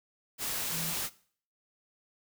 sine tone in noise, 164.81 Hz, E3, in tune, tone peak -39 dBFS, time 0.7-0.94 s, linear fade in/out 50 ms, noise white, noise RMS -34 dBFS, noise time 0.38-1.1 s, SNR -8 dB, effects noise-tail reverb RT60 0.5 s tail -19 dB re dry

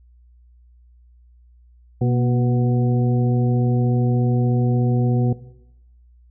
harmonic tone with a mistuned harmonic, 123.47 Hz, B2, in tune, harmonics 1 / 2 / 3 / 4 / 6, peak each -17 / -23 / -27 / -29 / -33 dBFS, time 2.01-5.33 s, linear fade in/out 5 ms, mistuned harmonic 2, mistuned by -48 cents, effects noise-tail reverb RT60 0.9 s tail -17 dB re dry + added 60 Hz sine -48 dBFS peak until 6.3 s

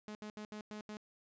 sawtooth tone bursts at uneven times, 211.7 Hz, G#3, 33 cents sharp, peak -40 dBFS, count 6, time 0.08-0.15 / 0.22-0.3 / 0.37-0.45 / 0.52-0.61 / 0.71-0.81 / 0.89-0.97 s, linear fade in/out 0 ms, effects resampled to 16000 Hz

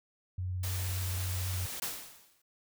sine tone with vibrato, 91.5 Hz, F#2, 19 cents flat, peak -32 dBFS, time 0.38-1.66 s, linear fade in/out 5 ms, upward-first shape triangle, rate 19 Hz, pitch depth 37 cents each way
white noise, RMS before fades -40 dBFS, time 0.63-1.8 s, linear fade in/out 5 ms
white noise with exponential decay, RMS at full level -33 dBFS, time 1.82-2.42 s, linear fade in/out 5 ms, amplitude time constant 130 ms
effects none

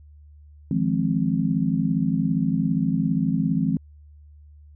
sine chord, F minor seventh, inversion third, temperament just, 157.15 / 174.61 / 209.5 / 261.9 Hz, Eb3 / F3 / Ab3 / C4, +18 / 0 / +15 / +2 cents, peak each -25 dBFS, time 0.71-3.77 s, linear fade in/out 2 ms, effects added 74 Hz sine -45 dBFS peak until 4.75 s

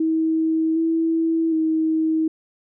sine tone with pitch steps, 320.7 / 326.7 / 318.1 Hz, E4 / E4 / D#4, -48 / -15 / +38 cents, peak -17 dBFS, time 0-2.28 s, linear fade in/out 5 ms, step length 760 ms, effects none

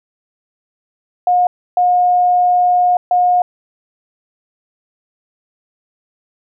sine tone bursts at uneven times, 718 Hz, F5, 48 cents sharp, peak -9 dBFS, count 3, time 1.27-1.47 / 1.77-2.97 / 3.11-3.42 s, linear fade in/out 2 ms, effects none

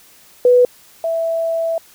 sine tone pair in turn, 493.9 / 659.3 Hz, B4 / E5, 0 / 0 cents, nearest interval perfect fourth, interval 500 cents, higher second, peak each -7 / -16 dBFS, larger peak first, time 0.45-0.65 / 1.04-1.78 s, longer second, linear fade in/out 2 ms, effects white hiss -47 dBFS RMS until 1.94 s

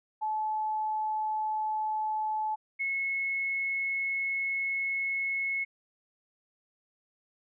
sine tone pair in turn, 863 / 2185 Hz, A5 / C#7, -34 / -26 cents, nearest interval octave + major third, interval 1608 cents, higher second, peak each -28 / -28 dBFS, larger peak neither, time 0.21-2.56 / 2.79-5.65 s, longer second, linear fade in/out 20 ms, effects none

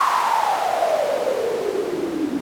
white noise with band-pass filter sweep, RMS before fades -21 dBFS, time 0-2.41 s, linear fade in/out 10 ms, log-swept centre 1100 to 270 Hz, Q 9.4, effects none

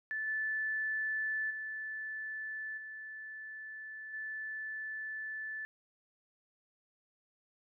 sine tone with level steps, 1748 Hz, A6, 12 cents flat, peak -34 / -32 / -38 / -43 / -38 dBFS, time 0.11-5.65 s, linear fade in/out 0 ms, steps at 0.27 / 1.5 / 2.77 / 4.13 s, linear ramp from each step 10 ms, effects none

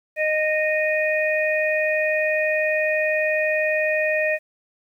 harmonic tone, 618 Hz, D#5, 12 cents flat, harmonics 1 / 3 / 4, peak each -21 / -24 / -25 dBFS, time 0.16-4.39 s, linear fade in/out 50 ms, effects 9-bit

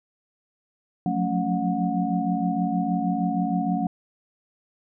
sine tone cluster, 177.7 / 184.1 / 221.3 / 277.7 / 726 Hz, F3 / F#3 / A3 / C#4 / F#5, +30 / -8 / +10 / +3 / -33 cents, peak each -28 dBFS, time 1.06-3.87 s, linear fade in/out 2 ms, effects none

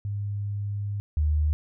sine tone pair in turn, 101.9 / 75.81 Hz, G#2 / D#2, -32 / -44 cents, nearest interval perfect fourth, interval 512 cents, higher first, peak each -27 / -20 dBFS, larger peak second, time 0.05-1 / 1.17-1.53 s, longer first, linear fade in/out 0 ms, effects none

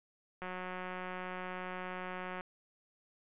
click train, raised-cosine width 0.5 ms, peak -27 dBFS, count 365, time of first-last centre 0.42-2.409 s, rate 183 Hz, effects resampled to 8000 Hz

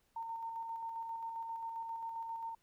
sine tone with tremolo, 912 Hz, A#5, 38 cents flat, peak -38 dBFS, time 0.16-2.55 s, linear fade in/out 5 ms, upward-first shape square, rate 7.5 Hz, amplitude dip 30%, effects pink hiss -75 dBFS RMS until 2.62 s

